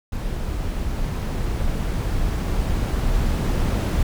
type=noise with level ramp; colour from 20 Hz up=brown; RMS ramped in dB=-26 to -19 dBFS; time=0.12-4.03 s; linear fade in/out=5 ms; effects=none